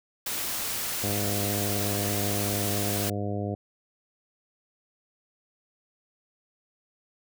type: noise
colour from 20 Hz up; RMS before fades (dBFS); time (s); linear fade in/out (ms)
white; -31; 0.26-3.1; 5
type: harmonic tone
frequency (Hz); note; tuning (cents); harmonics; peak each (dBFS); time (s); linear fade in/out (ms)
102; G#2; -31; 1 / 2 / 3 / 4 / 5 / 6 / 7; -31 / -34 / -36 / -37 / -38 / -39 / -39; 1.03-3.55; 5
effects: none